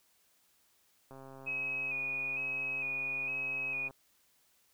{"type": "click train", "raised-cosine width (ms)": 1, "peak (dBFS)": -37, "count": 376, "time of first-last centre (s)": [1.11, 3.909], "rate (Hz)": 134}
{"type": "tone with vibrato", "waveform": "sine", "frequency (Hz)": 2506, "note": "D#7", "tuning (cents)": 12, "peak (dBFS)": -33, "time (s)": [1.46, 3.89], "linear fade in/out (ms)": 20, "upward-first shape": "square", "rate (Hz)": 1.1, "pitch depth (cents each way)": 32}
{"effects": ["white hiss -70 dBFS RMS until 4.73 s"]}